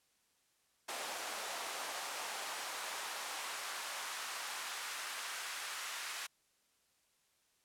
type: noise with high-pass filter sweep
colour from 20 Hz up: pink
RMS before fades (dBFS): -42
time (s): 0.88-6.27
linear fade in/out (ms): 10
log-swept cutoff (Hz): 650 to 1400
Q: 1.1
effects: white hiss -75 dBFS RMS until 7.64 s + low-pass 11000 Hz 12 dB/octave